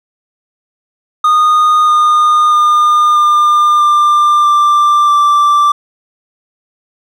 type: tone with pitch steps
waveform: triangle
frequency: 1231 / 1221.1 / 1211.3 / 1201.5 / 1191.8 / 1182.2 / 1172.7 Hz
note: D#6 / D#6 / D#6 / D6 / D6 / D6 / D6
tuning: -19 / -33 / -47 / +39 / +25 / +11 / -3 cents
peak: -4 dBFS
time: 1.24-5.72 s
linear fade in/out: 5 ms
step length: 640 ms
effects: none